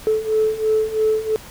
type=beating tone pair; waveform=sine; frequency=433.5 / 436.5 Hz; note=A4 / A4; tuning=-26 / -14 cents; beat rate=3 Hz; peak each=-20 / -17 dBFS; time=0.07-1.36 s; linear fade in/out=0 ms; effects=tanh soft clip ceiling -9 dBFS + pink hiss -40 dBFS RMS until 1.5 s

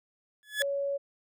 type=tone with exponential growth; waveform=30% pulse; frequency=1706 Hz; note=G#6; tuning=46 cents sharp; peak=-20 dBFS; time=0.43-0.62 s; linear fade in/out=0 ms; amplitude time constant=40 ms
type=tone; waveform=sine; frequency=560 Hz; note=C#5; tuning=18 cents sharp; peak=-28 dBFS; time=0.6-0.98 s; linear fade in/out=20 ms
effects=none

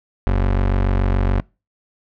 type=tone; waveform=30% pulse; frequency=47 Hz; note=F#1; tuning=28 cents sharp; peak=-12 dBFS; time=0.27-1.4 s; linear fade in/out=0 ms; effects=noise-tail reverb RT60 0.3 s tail -26 dB re dry + low-pass 2000 Hz 12 dB/octave

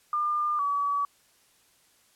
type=tone pair in turn; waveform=sine; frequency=1202 / 1141 Hz; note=D6 / C#6; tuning=+40 / +50 cents; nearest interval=minor second; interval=90 cents; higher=first; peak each=-24 dBFS; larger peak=neither; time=0.13-0.59 / 0.59-1.05 s; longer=neither; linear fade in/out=2 ms; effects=white hiss -63 dBFS RMS until 2.15 s + low-pass 12000 Hz 12 dB/octave

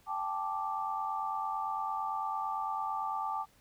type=chord; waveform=sine; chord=G suspended second; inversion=none; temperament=equal with one note detuned; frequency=784 / 872.9 / 1174.7 Hz; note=G5 / A5 / D6; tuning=0 / -14 / 0 cents; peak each=-38 / -36 / -36 dBFS; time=0.06-3.46 s; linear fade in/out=50 ms; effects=pink hiss -65 dBFS RMS until 3.6 s

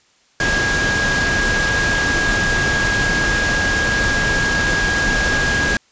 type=tone in noise; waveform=sine; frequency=1639 Hz; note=G#6; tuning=23 cents flat; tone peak=-17 dBFS; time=0.4-5.77 s; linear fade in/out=2 ms; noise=pink; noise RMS=-20 dBFS; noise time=0.4-5.77 s; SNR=0 dB; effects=white hiss -56 dBFS RMS until 5.91 s + resampled to 16000 Hz

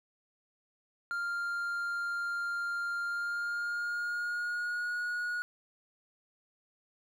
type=tone with pitch glide; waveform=triangle; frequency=1396.9 to 1449.5 Hz; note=F6 to F#6; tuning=0 to -36 cents; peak=-30 dBFS; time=1.11-5.42 s; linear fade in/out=0 ms; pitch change=+64 cents; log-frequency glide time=3.03-4.96 s; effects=none

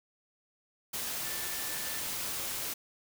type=tone in noise; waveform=sine; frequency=1767 Hz; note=A6; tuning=7 cents sharp; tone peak=-46 dBFS; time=1.24-2 s; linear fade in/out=10 ms; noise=white; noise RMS=-36 dBFS; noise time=0.93-2.74 s; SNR=-13 dB; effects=none

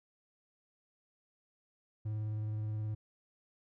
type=tone with vibrato; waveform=triangle; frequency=107.4 Hz; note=A2; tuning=41 cents flat; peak=-32 dBFS; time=2.05-2.95 s; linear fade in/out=10 ms; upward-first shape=triangle; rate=19 Hz; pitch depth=24 cents each way; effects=none

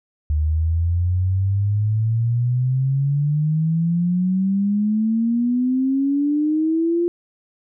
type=exponential sweep; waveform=sine; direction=up; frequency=74.6 to 349.1 Hz; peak=-16 dBFS; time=0.3-7.08 s; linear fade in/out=0 ms; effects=none

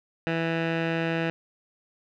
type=tone with low-pass filter; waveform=15% pulse; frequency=164.81 Hz; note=E3; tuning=in tune; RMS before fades=-27 dBFS; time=0.27-1.3 s; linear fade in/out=0 ms; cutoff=2400 Hz; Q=2.4; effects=none

